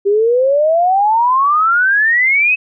sine exponential sweep, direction up, 392 to 2596 Hz, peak -9 dBFS, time 0.05-2.56 s, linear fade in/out 20 ms, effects none

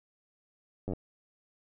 slowing click train, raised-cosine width 2 ms, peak -22 dBFS, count 6, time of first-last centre 0.88-0.934 s, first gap 10 ms, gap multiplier 1.04, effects none

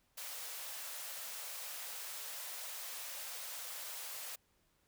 white high-pass noise, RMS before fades -45 dBFS, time 0.17-4.36 s, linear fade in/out 10 ms, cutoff 470 Hz, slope 96 dB/octave, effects pink hiss -75 dBFS RMS until 4.87 s

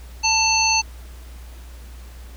harmonic tone with a mistuned harmonic, 883 Hz, A5, 6 cents sharp, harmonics 1 / 3 / 5 / 7, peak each -21 / -21 / -21 / -21 dBFS, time 0.23-0.82 s, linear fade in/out 20 ms, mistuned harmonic 3, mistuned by +16 cents, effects added 60 Hz sine -36 dBFS peak until 2.36 s + pink hiss -48 dBFS RMS until 2.36 s

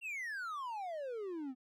triangle exponential sweep, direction down, 2794 to 246.9 Hz, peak -37 dBFS, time 0.01-1.55 s, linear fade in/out 50 ms, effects none

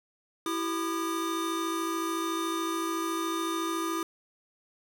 square tone cluster, 332 / 385.8 / 1217 Hz, E4 / G4 / D#6, +12 / -28 / -39 cents, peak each -32 / -39 / -34 dBFS, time 0.46-4.03 s, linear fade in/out 2 ms, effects none

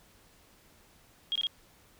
sine tone bursts, 3260 Hz, G#7, 33 cents flat, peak -27 dBFS, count 3, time 1.32-1.469 s, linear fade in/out 0 ms, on 35 ms, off 22 ms, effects pink hiss -61 dBFS RMS until 1.99 s

